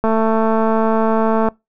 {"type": "click train", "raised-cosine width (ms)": 1, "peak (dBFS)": -4, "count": 322, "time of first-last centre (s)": [0.04, 1.486], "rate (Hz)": 222, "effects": ["noise-tail reverb RT60 0.2 s tail -24 dB re dry"]}